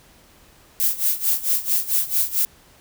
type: noise with tremolo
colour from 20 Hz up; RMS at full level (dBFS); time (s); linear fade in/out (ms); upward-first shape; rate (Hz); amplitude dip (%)
violet; -18; 0.8-2.45; 0; sine; 4.5; 85
effects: pink hiss -52 dBFS RMS until 2.8 s